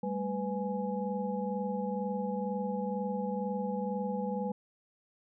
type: tone cluster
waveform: sine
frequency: 197.3 / 219.4 / 498 / 835 Hz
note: G3 / A3 / B4 / G#5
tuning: +11 / -5 / +14 / +9 cents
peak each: -34 / -40 / -36 / -39 dBFS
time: 0.03-4.52 s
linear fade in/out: 5 ms
effects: none